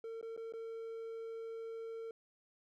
triangle tone with dropouts, 453.3 Hz, A#4, 48 cents flat, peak -40 dBFS, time 0.04-2.11 s, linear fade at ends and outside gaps 2 ms, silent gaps 0.213-0.227 / 0.365-0.375 / 0.524-0.536 s, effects none

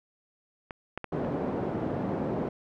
clicks, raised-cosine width 0.5 ms, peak -22 / -18 / -20 / -27 dBFS, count 4, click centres 0.708 / 0.976 / 1.043 / 1.248 s
pink band-pass noise, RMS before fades -31 dBFS, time 1.12-2.49 s, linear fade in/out 5 ms, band 180 to 580 Hz, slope 12 dB/octave
effects none

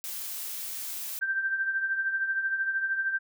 blue noise, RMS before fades -36 dBFS, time 0.04-1.19 s, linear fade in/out 0 ms
sine tone with tremolo, 1568 Hz, G6, in tune, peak -23 dBFS, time 1.21-3.19 s, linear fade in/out 20 ms, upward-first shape triangle, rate 13 Hz, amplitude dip 65%
effects none

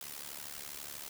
white noise with amplitude modulation, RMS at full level -41 dBFS, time 0.01-1.09 s, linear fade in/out 2 ms, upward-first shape sine, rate 72.3 Hz, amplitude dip 85%, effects none

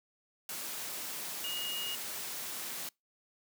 sine tone in noise, 2866 Hz, F7, 44 cents sharp, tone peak -36 dBFS, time 1.44-1.95 s, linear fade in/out 2 ms, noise white, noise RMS -40 dBFS, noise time 0.49-2.89 s, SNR +1 dB, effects noise-tail reverb RT60 0.2 s tail -26 dB re dry + high-pass 150 Hz 12 dB/octave

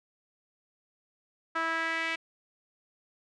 sawtooth tone with band-pass filter sweep, 327.1 Hz, E4, 13 cents flat, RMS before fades -31 dBFS, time 1.55-2.16 s, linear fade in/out 10 ms, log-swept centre 1400 to 2300 Hz, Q 3, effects resampled to 22050 Hz

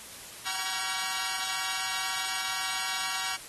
10% pulse tone cluster, 760 / 949 / 1130 / 1371 / 1643 Hz, F#5 / A#5 / C#6 / F6 / G#6, +46 / +31 / +33 / -32 / -19 cents, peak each -30 dBFS, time 0.45-3.37 s, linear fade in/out 20 ms, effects white hiss -45 dBFS RMS until 3.48 s + AAC 32 kbps

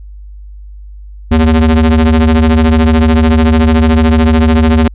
square ring-modulated tone, 80.9 Hz, E2, 32 cents flat, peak -3 dBFS, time 1.31-4.88 s, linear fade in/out 5 ms, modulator 155 Hz, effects added 50 Hz sine -27 dBFS peak until 4.94 s + resampled to 8000 Hz

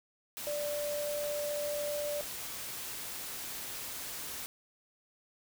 sine tone in noise, 587 Hz, D5, 1 cent flat, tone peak -33 dBFS, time 0.47-2.21 s, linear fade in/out 0 ms, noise white, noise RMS -41 dBFS, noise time 0.37-4.46 s, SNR +5 dB, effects none

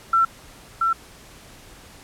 sine tone with echo, 1346 Hz, E6, 36 cents sharp, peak -14 dBFS, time 0.13-0.25 s, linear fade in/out 5 ms, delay 680 ms, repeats 1, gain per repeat -3 dB, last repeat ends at 0.93 s, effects pink hiss -46 dBFS RMS until 2.03 s + low-pass 12000 Hz 12 dB/octave

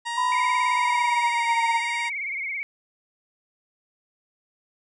harmonic tone, 940 Hz, A#5, 14 cents sharp, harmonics 1 / 2 / 3 / 4 / 5 / 6 / 7 / 8 / 9 / 10, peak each -29 / -32 / -39 / -38 / -43 / -47 / -48 / -44 / -49 / -47 dBFS, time 0.05-2.1 s, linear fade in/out 20 ms
sine tone with pitch glide, 1000 to 922.3 Hz, B5 to A#5, +21 to -19 cents, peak -21 dBFS, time 0.17-1.8 s, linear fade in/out 10 ms, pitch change -140 cents, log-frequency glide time 0.68-1.6 s
sine tone with vibrato, 2205 Hz, C#7, 10 cents flat, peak -27 dBFS, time 0.32-2.63 s, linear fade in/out 0 ms, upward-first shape triangle, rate 18 Hz, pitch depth 100 cents each way
effects none

